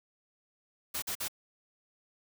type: noise bursts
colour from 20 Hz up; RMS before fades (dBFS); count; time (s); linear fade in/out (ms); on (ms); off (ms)
white; -35; 3; 0.94-1.283; 10; 83; 47
effects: none